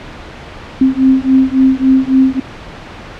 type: beating tone pair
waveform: sine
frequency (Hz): 261.6 / 265.2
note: C4 / C4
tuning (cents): 0 / +23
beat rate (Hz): 3.6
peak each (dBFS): -10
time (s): 0.81-2.4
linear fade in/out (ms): 5
effects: pink hiss -30 dBFS RMS until 3.19 s + low-pass 3000 Hz 12 dB/octave